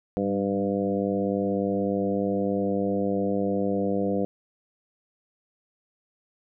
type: harmonic tone with a mistuned harmonic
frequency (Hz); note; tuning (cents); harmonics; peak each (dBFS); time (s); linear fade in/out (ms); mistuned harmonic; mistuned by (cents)
99.9; G2; +33; 1 / 2 / 3 / 4 / 5 / 6 / 7; -39 / -27 / -30 / -32 / -28 / -35 / -36; 0.17-4.25; 0; 2; -30
effects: none